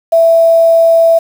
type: tone with quantisation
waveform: sine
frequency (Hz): 662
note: E5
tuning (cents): +7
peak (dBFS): -4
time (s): 0.12-1.19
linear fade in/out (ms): 10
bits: 5
effects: none